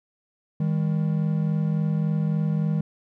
triangle tone pair together, 157.75 / 201.3 Hz, D#3 / G3, +24 / +46 cents, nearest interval major third, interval 422 cents, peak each -20 / -25 dBFS, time 0.6-2.81 s, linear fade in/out 5 ms, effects none

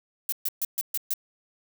violet noise bursts, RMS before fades -27 dBFS, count 6, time 0.29-1.138 s, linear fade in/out 2 ms, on 33 ms, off 130 ms, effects none

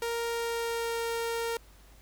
sawtooth tone with pitch glide, 466.2 to 462.4 Hz, A#4 to A#4, 0 to -14 cents, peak -26 dBFS, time 0.02-1.57 s, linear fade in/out 2 ms, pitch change -14 cents, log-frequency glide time 0.26-1.01 s, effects added 50 Hz sine -54 dBFS peak until 2.01 s + pink hiss -59 dBFS RMS until 2.01 s

